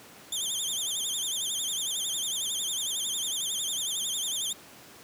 20% pulse tone with vibrato, 3376 Hz, G#7, 28 cents sharp, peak -23 dBFS, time 0.32-4.53 s, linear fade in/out 5 ms, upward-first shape sine, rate 11 Hz, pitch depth 150 cents each way, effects pink hiss -50 dBFS RMS until 5.03 s + high-pass 150 Hz 12 dB/octave

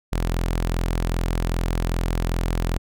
sawtooth tone, 42.54 Hz, F1, 45 cents flat, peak -17 dBFS, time 0.12-2.78 s, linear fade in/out 10 ms, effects none

